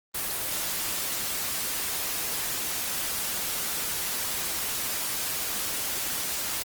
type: noise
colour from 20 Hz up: white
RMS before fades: -30 dBFS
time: 0.14-6.63 s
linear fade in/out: 10 ms
effects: Opus 24 kbps